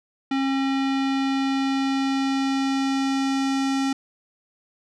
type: tone with low-pass filter sweep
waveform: square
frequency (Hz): 270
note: C#4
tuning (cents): -45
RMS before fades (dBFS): -23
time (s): 0.31-3.93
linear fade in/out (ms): 5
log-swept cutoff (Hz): 3400 to 6400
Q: 1.2
effects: none